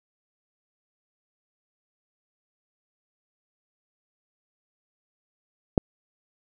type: click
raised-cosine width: 2 ms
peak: -4 dBFS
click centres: 5.778 s
effects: none